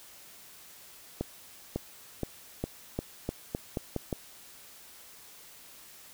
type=accelerating click train; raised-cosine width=2 ms; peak=-17 dBFS; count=10; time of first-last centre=1.21-4.128 s; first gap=550 ms; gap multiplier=0.86; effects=white hiss -52 dBFS RMS until 6.13 s